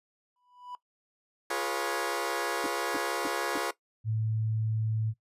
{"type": "tone with exponential growth", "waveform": "triangle", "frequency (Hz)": 987.8, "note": "B5", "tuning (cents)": 0, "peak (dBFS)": -35, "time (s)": [0.36, 0.75], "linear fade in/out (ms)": 1, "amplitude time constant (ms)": 83}
{"type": "chord", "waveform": "15% pulse", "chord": "C# dominant seventh", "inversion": "first", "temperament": "equal with one note detuned", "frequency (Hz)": [349.2, 415.3, 485.1, 554.4], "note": ["E#4", "G#4", "B4", "C#5"], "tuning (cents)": [0, 0, -31, 0], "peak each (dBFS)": -29, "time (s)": [1.5, 3.71], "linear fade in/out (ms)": 5}
{"type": "tone bursts", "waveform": "sine", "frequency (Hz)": 300.5, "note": "D4", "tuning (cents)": 40, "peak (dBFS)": -30, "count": 4, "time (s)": [2.64, 3.576], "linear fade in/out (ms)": 2, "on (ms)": 24, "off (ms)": 280}
{"type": "tone", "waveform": "sine", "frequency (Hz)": 110, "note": "A2", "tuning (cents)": 0, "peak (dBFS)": -27, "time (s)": [4.04, 5.14], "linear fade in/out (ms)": 50}
{"effects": ["noise-tail reverb RT60 0.1 s tail -17 dB re dry", "resampled to 32000 Hz"]}